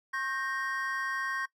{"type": "chord", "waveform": "triangle", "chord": "G diminished", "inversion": "second", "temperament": "equal with one note detuned", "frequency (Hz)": [1082.2, 1568, 1864.7], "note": ["Db6", "G6", "Bb6"], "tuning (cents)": [-42, 0, 0], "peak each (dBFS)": -34, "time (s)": [0.13, 1.46], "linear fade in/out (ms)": 10, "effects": ["noise-tail reverb RT60 0.1 s tail -18 dB re dry"]}